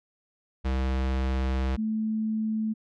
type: tone pair in turn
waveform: square / sine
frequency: 65.41 / 218.4 Hz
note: C2 / A3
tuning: 0 / -13 cents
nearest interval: octave + major sixth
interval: 2087 cents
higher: second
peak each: -25 dBFS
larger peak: neither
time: 0.64-1.77 / 1.77-2.74 s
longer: first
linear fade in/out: 20 ms
effects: low-pass 4000 Hz 12 dB/octave